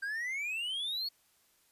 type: exponential sweep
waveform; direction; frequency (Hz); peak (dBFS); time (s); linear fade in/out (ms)
triangle; up; 1568 to 4438; -32; 0.02-1.09; 10
effects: white hiss -69 dBFS RMS until 1.71 s + resampled to 32000 Hz

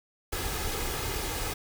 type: noise with comb filter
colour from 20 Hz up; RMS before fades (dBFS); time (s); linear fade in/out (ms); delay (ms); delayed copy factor
pink; -32; 0.32-1.54; 10; 2.4; +0.5
effects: none

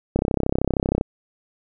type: click train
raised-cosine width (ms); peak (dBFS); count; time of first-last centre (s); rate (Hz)
2; -6; 29; 0.16-1.011; 32.9
effects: none

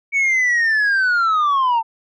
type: linear sweep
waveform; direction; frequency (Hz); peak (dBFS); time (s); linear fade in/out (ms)
sine; down; 2250 to 885; -11; 0.12-1.83; 50
effects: tanh soft clip ceiling -13 dBFS

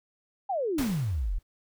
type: exponential sweep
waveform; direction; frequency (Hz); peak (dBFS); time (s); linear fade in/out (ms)
sine; down; 831 to 35.27; -26; 0.49-1.39; 10
type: noise with exponential decay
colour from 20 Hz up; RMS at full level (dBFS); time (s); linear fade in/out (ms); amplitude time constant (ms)
pink; -32; 0.78-1.43; 5; 140
effects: none

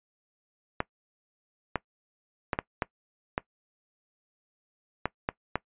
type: clicks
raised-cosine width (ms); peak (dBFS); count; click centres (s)
0.5; -11; 9; 0.804 / 1.757 / 2.532 / 2.589 / 2.822 / 3.379 / 5.056 / 5.289 / 5.556
effects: noise-tail reverb RT60 0.1 s tail -21 dB re dry + resampled to 8000 Hz

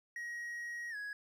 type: tone with pitch glide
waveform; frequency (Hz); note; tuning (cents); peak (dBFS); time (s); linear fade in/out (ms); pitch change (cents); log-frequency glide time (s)
triangle; 1894 to 1668; A#6 to G#6; +27 to +7; -38; 0.16-1.13; 2; -220; 0.9-0.96
effects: none

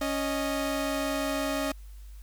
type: tone pair together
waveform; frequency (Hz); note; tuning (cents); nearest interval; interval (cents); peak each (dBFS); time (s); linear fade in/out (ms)
sawtooth; 277.2 / 620.1; C#4 / D#5; 0 / -6; octave + major second; 1394; -26 / -27; 0.01-1.72; 5
effects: added 50 Hz sine -42 dBFS peak until 2.22 s + white hiss -61 dBFS RMS until 2.22 s

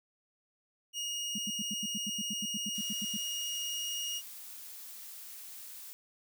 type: tone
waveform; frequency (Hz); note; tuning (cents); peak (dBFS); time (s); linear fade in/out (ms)
25% pulse; 2866; F7; +44; -31; 0.93-4.22; 50
type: tone bursts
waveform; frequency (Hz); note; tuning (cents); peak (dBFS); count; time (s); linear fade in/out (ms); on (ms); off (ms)
sine; 207.7; G#3; 0; -36; 16; 1.35-3.169; 5; 34; 85
type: noise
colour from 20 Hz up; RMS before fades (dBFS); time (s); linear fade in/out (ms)
blue; -47; 2.75-5.93; 0
effects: none

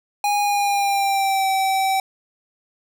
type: tone with pitch glide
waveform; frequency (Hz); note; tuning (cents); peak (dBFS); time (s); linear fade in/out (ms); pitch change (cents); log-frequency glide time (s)
square; 821 to 770.5; G#5 to G5; -20 to -30; -18; 0.24-2; 2; -110; 0.42-1.48
effects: none

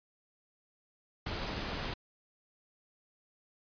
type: noise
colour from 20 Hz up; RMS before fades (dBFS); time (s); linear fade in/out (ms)
pink; -37; 1.26-1.94; 5
effects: resampled to 11025 Hz

